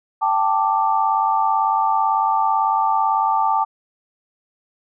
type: chord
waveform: sine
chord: G suspended second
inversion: none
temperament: just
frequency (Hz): 784 / 882 / 1176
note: G5 / A5 / D6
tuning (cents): 0 / +4 / +2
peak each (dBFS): -21 / -18 / -21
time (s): 0.21-3.65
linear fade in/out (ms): 20
effects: none